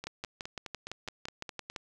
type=two click trains; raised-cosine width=0.2 ms; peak=-22 / -20 dBFS; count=9 / 11; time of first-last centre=0.04-1.7 / 0.07-1.762 s; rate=4.82 / 5.91 Hz; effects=none